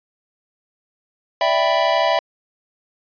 square chord, E minor seventh, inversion third, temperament equal, 587.3 / 659.3 / 784 / 987.8 Hz, D5 / E5 / G5 / B5, 0 / 0 / 0 / 0 cents, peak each -23 / -19 / -23 / -22 dBFS, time 1.41-2.19 s, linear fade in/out 2 ms, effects resampled to 11025 Hz

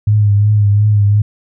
sine tone with vibrato, 103.83 Hz, G#2, in tune, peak -7 dBFS, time 0.07-1.22 s, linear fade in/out 5 ms, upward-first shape triangle, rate 2.8 Hz, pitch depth 48 cents each way, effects none

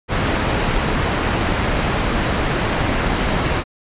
pink low-pass noise, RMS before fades -19 dBFS, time 0.08-3.64 s, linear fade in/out 50 ms, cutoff 2700 Hz, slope 12 dB/octave, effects resampled to 8000 Hz

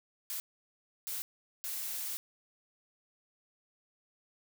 blue noise bursts at uneven times, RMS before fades -38 dBFS, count 3, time 0.3-0.4 / 1.07-1.22 / 1.64-2.17 s, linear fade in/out 0 ms, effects none

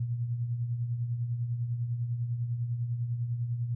sine tone with tremolo, 119.3 Hz, A#2, 41 cents sharp, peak -26 dBFS, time 0-3.75 s, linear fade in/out 5 ms, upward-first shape triangle, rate 10 Hz, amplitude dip 60%, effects none

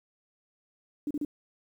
sine tone bursts, 293.7 Hz, D4, in tune, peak -28 dBFS, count 3, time 1.07-1.249 s, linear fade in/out 2 ms, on 37 ms, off 34 ms, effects 10-bit

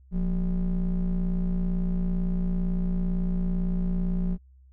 triangle ring-modulated tone, 103.83 Hz, G#2, in tune, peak -18 dBFS, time 0.11-4.38 s, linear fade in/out 50 ms, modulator 74.9 Hz, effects added 65 Hz sine -51 dBFS peak until 4.72 s

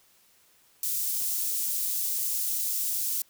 white high-pass noise, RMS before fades -29 dBFS, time 0.83-3.22 s, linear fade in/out 2 ms, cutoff 7000 Hz, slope 12 dB/octave, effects white hiss -62 dBFS RMS until 3.29 s

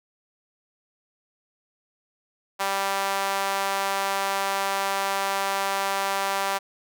sawtooth tone with high-pass filter, 196 Hz, G3, in tune, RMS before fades -26 dBFS, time 2.59-6.59 s, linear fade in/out 20 ms, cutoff 830 Hz, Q 1.6, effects none

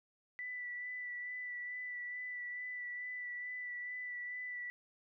sine tone with vibrato, 1975.5 Hz, B6, in tune, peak -40 dBFS, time 0.39-4.7 s, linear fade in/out 0 ms, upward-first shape sine, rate 2.3 Hz, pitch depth 18 cents each way, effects none

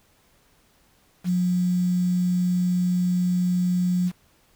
sine tone with quantisation, 179.6 Hz, F3, 49 cents sharp, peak -19 dBFS, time 1.24-4.12 s, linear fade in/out 50 ms, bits 7, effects pink hiss -61 dBFS RMS until 4.55 s

